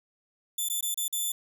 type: tone with dropouts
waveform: 5% pulse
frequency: 3520 Hz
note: A7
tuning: in tune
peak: -20 dBFS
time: 0.58-1.32 s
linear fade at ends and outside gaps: 5 ms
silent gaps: 0.687-0.698 / 0.809-0.826 / 0.944-0.974 / 1.081-1.126 s
effects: none